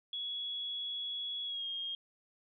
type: tone with pitch glide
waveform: sine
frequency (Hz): 3362 to 3238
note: G#7 to G#7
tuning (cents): +20 to -45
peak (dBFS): -36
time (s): 0.13-1.95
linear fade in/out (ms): 2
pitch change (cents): -65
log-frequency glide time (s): 1.45-1.65
effects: none